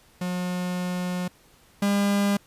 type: tone pair in turn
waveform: 45% pulse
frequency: 180 / 201.5 Hz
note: F#3 / G3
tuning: -47 / +48 cents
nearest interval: major second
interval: 195 cents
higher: second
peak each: -26 / -20 dBFS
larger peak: second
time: 0.21-1.28 / 1.82-2.37 s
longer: first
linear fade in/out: 5 ms
effects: pink hiss -57 dBFS RMS until 2.46 s + resampled to 32000 Hz